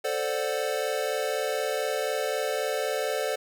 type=chord; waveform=square; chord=D dominant seventh; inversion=second; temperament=equal; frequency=440 / 523.3 / 587.3 / 740 Hz; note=A4 / C5 / D5 / F#5; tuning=0 / 0 / 0 / 0 cents; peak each=-32 / -32 / -32 / -36 dBFS; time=0.04-3.36 s; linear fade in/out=10 ms; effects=none